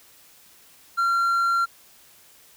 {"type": "tone", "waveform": "triangle", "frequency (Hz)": 1374, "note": "F6", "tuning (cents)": -29, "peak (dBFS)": -17, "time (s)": [0.97, 1.66], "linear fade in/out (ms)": 20, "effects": ["white hiss -53 dBFS RMS until 2.56 s"]}